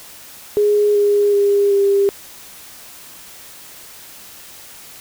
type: tone with pitch steps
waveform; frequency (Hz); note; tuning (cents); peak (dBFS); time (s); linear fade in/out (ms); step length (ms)
sine; 415.3 / 409.6 / 403.9 / 398.4; G#4 / G#4 / G#4 / G4; 0 / -24 / -48 / +28; -11; 0.57-2.09; 0; 380
effects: white hiss -39 dBFS RMS until 5 s